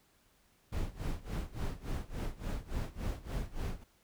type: noise with tremolo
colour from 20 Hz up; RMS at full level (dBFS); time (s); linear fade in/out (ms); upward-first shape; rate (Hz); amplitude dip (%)
brown; -34; 0.72-3.84; 10; sine; 3.5; 90
effects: pink hiss -69 dBFS RMS until 4.03 s